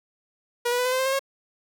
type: tone with pitch steps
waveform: sawtooth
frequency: 480.6 / 489.3 / 498.1 / 507.1 / 516.3 / 525.6 / 535.1 / 544.8 Hz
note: B4 / B4 / B4 / B4 / C5 / C5 / C5 / C#5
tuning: -47 / -16 / +15 / +46 / -23 / +8 / +39 / -30 cents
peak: -18 dBFS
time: 0.65-1.194 s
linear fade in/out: 10 ms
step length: 68 ms
effects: none